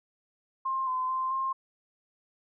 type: tone with pitch steps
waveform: sine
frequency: 1059 / 1026 / 1043 / 1062 Hz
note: C6 / C6 / C6 / C6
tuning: +21 / -34 / -6 / +25 cents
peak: -27 dBFS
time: 0.65-1.53 s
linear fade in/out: 10 ms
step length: 220 ms
effects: none